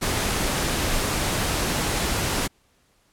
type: noise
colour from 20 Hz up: pink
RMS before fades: -24 dBFS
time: 0.01-2.48 s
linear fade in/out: 20 ms
effects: pink hiss -63 dBFS RMS until 3.12 s + low-pass 12000 Hz 12 dB/octave